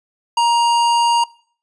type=tone with hard clipping; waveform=sine; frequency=940 Hz; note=A#5; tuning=14 cents sharp; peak=-14 dBFS; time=0.37-1.24 s; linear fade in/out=5 ms; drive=16 dB; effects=noise-tail reverb RT60 0.5 s tail -22 dB re dry + resampled to 24000 Hz